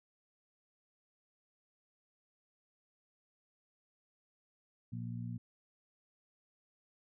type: harmonic tone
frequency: 58.9 Hz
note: A#1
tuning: 19 cents sharp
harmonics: 2 / 3 / 4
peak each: -40 / -45 / -46 dBFS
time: 4.92-5.38 s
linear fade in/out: 10 ms
effects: none